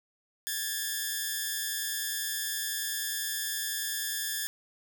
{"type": "tone pair together", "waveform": "5% pulse", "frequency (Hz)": [1629, 1760], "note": ["G#6", "A6"], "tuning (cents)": [-34, 0], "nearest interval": "minor second", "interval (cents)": 134, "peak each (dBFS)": [-24, -22], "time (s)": [0.47, 4.47], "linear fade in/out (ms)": 0, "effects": ["8-bit"]}